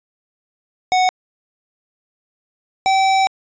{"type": "tone pair in turn", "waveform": "square", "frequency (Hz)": [740, 769.9], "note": ["F#5", "G5"], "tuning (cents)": [0, -31], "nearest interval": "minor second", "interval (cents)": 69, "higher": "second", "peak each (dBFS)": -13, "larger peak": "neither", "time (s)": [[0.92, 1.09], [2.86, 3.27]], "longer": "second", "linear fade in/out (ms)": 0, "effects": ["resampled to 16000 Hz"]}